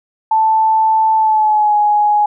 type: tone with pitch glide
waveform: sine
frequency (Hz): 880 to 835.4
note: A5 to G#5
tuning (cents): 0 to +10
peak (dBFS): -9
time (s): 0.31-2.26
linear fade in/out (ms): 5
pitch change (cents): -90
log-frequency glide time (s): 1.16-1.76
effects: none